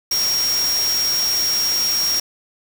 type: tone in noise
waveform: sine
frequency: 5588 Hz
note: F8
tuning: in tune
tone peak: -17 dBFS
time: 0.11-2.2 s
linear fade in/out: 5 ms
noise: white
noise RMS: -26 dBFS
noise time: 0.11-2.2 s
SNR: +6 dB
effects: none